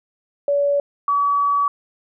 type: tone pair in turn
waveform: sine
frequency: 570 / 1140 Hz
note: C#5 / C#6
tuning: +48 / +48 cents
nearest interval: octave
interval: 1200 cents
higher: second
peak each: -15 / -15 dBFS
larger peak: neither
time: 0.48-0.8 / 1.08-1.68 s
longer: second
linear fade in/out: 2 ms
effects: none